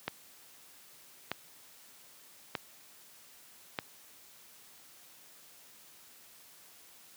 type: click train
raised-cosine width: 0.3 ms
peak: -16 dBFS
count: 4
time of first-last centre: 0.08-3.788 s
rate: 0.809 Hz
effects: white hiss -57 dBFS RMS until 7.16 s + high-pass 100 Hz 12 dB/octave